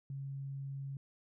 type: tone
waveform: sine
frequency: 137.4 Hz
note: C#3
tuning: 15 cents flat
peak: -39 dBFS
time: 0.1-0.97 s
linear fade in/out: 2 ms
effects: none